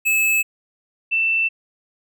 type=tone pair in turn; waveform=square / sine; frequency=2601 / 2669 Hz; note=E7 / E7; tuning=-24 / +21 cents; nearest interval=unison; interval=45 cents; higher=second; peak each=-16 dBFS; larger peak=neither; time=0.05-0.43 / 1.11-1.49 s; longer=neither; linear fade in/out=20 ms; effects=none